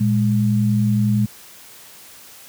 sine tone pair together, 116 / 206.7 Hz, A#2 / G#3, -8 / -8 cents, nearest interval minor seventh, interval 1000 cents, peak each -17 dBFS, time 0-1.26 s, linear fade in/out 10 ms, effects white hiss -43 dBFS RMS until 2.48 s + high-pass 60 Hz 12 dB/octave

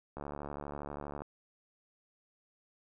click train, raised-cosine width 1 ms, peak -27 dBFS, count 77, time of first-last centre 0.17-1.22 s, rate 72.4 Hz, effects none

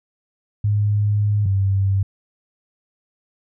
sine tone pair in turn, 103.83 / 97.54 Hz, G#2 / G2, 0 / -8 cents, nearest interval minor second, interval 108 cents, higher first, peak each -15 dBFS, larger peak neither, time 0.64-1.46 / 1.46-2.03 s, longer first, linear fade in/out 5 ms, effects none

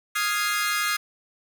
sawtooth chord, F minor seventh, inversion third, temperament equal, 1244.5 / 1396.9 / 1661.2 / 2093 Hz, Eb6 / F6 / Ab6 / C7, 0 / 0 / 0 / 0 cents, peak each -24 / -27 / -25 / -25 dBFS, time 0.15-0.97 s, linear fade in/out 10 ms, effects none

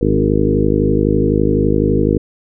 harmonic tone with a mistuned harmonic, 51.91 Hz, G#1, in tune, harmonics 1 / 2 / 3 / 4 / 5 / 6 / 7 / 8 / 9, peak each -20 / -20 / -20 / -20 / -20 / -20 / -20 / -20 / -20 dBFS, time 0.01-2.18 s, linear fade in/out 5 ms, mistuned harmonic 6, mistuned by -16 cents, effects none

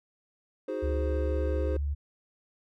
triangle chord, Ab dominant seventh, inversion second, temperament equal with one note detuned, 314.6 / 370 / 415.3 / 523.3 Hz, Eb4 / Gb4 / Ab4 / C5, +19 / 0 / 0 / 0 cents, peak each -35 / -36 / -34 / -32 dBFS, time 0.68-1.77 s, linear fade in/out 5 ms
sine tone with vibrato, 71.7 Hz, D2, 41 cents flat, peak -27 dBFS, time 0.82-1.95 s, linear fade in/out 20 ms, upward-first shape sine, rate 15 Hz, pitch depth 10 cents each way
effects none

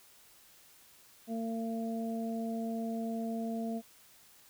harmonic tone, 226.9 Hz, A#3, 47 cents flat, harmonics 1 / 2 / 3, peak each -34 / -43 / -41 dBFS, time 1.27-3.82 s, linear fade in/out 50 ms, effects white hiss -60 dBFS RMS until 4.49 s

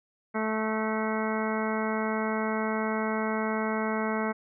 harmonic tone with a mistuned harmonic, 218.6 Hz, A3, 11 cents flat, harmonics 1 / 2 / 3 / 4 / 5 / 6 / 7 / 9 / 10, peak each -30 / -33 / -35 / -36 / -37 / -38 / -38 / -40 / -40 dBFS, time 0.34-4.33 s, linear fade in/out 20 ms, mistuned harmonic 9, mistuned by -27 cents, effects none

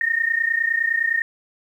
sine tone pair together, 1825 / 1854.8 Hz, A#6 / A#6, -37 / -9 cents, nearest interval unison, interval 28 cents, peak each -21 dBFS, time 0.01-1.22 s, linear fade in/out 2 ms, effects 9-bit

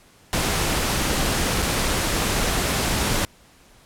pink noise with dropouts, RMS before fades -22 dBFS, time 0.33-3.25 s, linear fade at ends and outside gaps 0 ms, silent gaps 1.621-1.625 s, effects pink hiss -53 dBFS RMS until 3.85 s + low-pass 12000 Hz 12 dB/octave

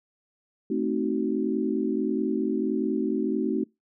sine chord, A diminished seventh, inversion none, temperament equal with one note detuned, 220 / 261.6 / 311.1 / 375.6 Hz, A3 / C4 / Eb4 / Gb4, 0 / 0 / 0 / +26 cents, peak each -29 dBFS, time 0.7-3.64 s, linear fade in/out 5 ms, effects noise-tail reverb RT60 0.2 s tail -25 dB re dry

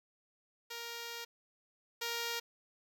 5% pulse tone pair in turn, 468 / 468 Hz, A#4 / A#4, +7 / +7 cents, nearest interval unison, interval 0 cents, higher neither, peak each -30 / -24 dBFS, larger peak second, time 0.7-1.25 / 2.01-2.4 s, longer first, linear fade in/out 10 ms, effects none

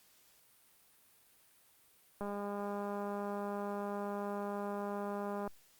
click train, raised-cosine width 1 ms, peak -27 dBFS, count 664, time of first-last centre 2.21-5.476 s, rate 203 Hz, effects white hiss -66 dBFS RMS until 5.79 s + Opus 48 kbps

